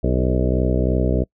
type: harmonic tone with a mistuned harmonic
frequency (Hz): 63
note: B1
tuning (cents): +35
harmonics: 1 / 2 / 3 / 4 / 5 / 6 / 7 / 8 / 9 / 10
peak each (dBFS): -20 / -23 / -25 / -26 / -27 / -28 / -28 / -29 / -30 / -30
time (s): 0.03-1.24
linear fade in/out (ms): 10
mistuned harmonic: 6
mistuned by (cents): +38
effects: noise-tail reverb RT60 0.1 s tail -25 dB re dry